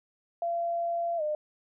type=tone with pitch glide; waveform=sine; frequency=683 to 605 Hz; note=F5 to D#5; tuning=-39 to -49 cents; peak=-27 dBFS; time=0.42-1.35 s; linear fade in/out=2 ms; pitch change=-210 cents; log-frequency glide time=1.17-1.22 s; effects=none